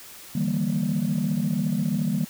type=chord; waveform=sine; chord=E half-diminished seventh; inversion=third; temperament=equal with one note detuned; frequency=150.35 / 164.81 / 196 / 233.1 Hz; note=D3 / E3 / G3 / Bb3; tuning=+41 / 0 / 0 / 0 cents; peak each=-28 / -27 / -25 / -26 dBFS; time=0.35-2.25 s; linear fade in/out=5 ms; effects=tanh soft clip ceiling -16 dBFS + white hiss -44 dBFS RMS until 2.29 s